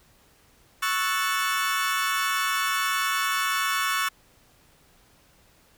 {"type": "chord", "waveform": "30% pulse", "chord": "F# minor seventh", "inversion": "second", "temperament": "equal", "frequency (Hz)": [1108.7, 1318.5, 1480, 1760], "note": ["C#6", "E6", "F#6", "A6"], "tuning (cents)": [0, 0, 0, 0], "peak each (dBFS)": [-25, -27, -27, -28], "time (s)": [0.82, 4.09], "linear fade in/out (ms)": 10, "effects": ["pink hiss -59 dBFS RMS until 5.77 s"]}